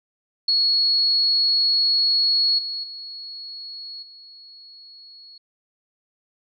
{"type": "tone with level steps", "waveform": "sine", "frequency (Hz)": 4346, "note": "C#8", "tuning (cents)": -35, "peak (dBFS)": [-16, -26, -33, -42], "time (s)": [0.48, 5.38], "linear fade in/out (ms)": 5, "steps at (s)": [2.58, 2.83, 4.02], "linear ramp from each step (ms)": 10, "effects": []}